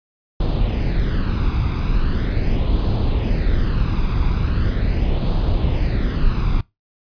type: noise with flanger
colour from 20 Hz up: brown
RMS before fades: -18 dBFS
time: 0.4-6.61 s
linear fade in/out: 5 ms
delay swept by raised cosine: 0.25 to 0.84 ms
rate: 0.4 Hz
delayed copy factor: +0.55
effects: noise-tail reverb RT60 0.2 s tail -21 dB re dry + resampled to 11025 Hz